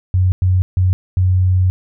sine tone bursts at uneven times, 92.2 Hz, F#2, 6 cents flat, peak -10 dBFS, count 4, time 0.14-0.32 / 0.42-0.62 / 0.77-0.93 / 1.17-1.7 s, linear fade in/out 0 ms, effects none

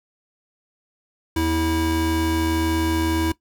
square tone pair together, 80.9 / 324.5 Hz, E2 / E4, -32 / -27 cents, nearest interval 2 octaves, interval 2405 cents, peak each -25 / -21 dBFS, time 1.36-3.32 s, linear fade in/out 5 ms, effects noise-tail reverb RT60 0.1 s tail -17 dB re dry

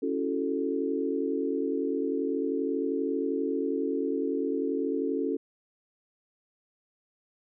sine chord, F# minor seventh, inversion second, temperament equal, 277.2 / 329.6 / 370 / 440 Hz, C#4 / E4 / F#4 / A4, 0 / 0 / 0 / 0 cents, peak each -30 / -35 / -33 / -31 dBFS, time 0.02-5.37 s, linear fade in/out 10 ms, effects none

